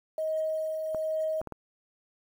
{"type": "tone with tremolo", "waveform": "sine", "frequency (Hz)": 630, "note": "D#5", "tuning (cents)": 21, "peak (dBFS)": -26, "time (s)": [0.18, 1.41], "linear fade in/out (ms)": 2, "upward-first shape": "triangle", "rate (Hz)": 1.2, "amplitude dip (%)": 40}
{"type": "clicks", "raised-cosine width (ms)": 1, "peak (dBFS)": -24, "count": 4, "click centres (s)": [0.947, 1.415, 1.473, 1.523]}
{"effects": ["9-bit"]}